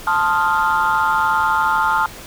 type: chord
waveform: sine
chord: F dominant seventh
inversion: first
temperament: equal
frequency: 880 / 1046.5 / 1244.5 / 1396.9 Hz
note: A5 / C6 / Eb6 / F6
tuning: 0 / 0 / 0 / 0 cents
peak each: -17 / -21 / -20 / -18 dBFS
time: 0.07-2.06 s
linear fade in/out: 2 ms
effects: tanh soft clip ceiling -8 dBFS + pink hiss -36 dBFS RMS until 2.26 s